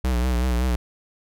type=tone with vibrato; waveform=square; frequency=61.74 Hz; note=B1; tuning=in tune; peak=-20 dBFS; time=0.04-0.76 s; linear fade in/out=5 ms; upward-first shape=sine; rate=5.3 Hz; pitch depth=72 cents each way; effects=none